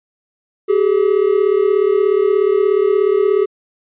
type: tone pair together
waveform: triangle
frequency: 385.8 / 422.6 Hz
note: G4 / G#4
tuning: -28 / +30 cents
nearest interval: major second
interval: 158 cents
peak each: -12 dBFS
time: 0.68-3.46 s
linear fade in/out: 20 ms
effects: resampled to 8000 Hz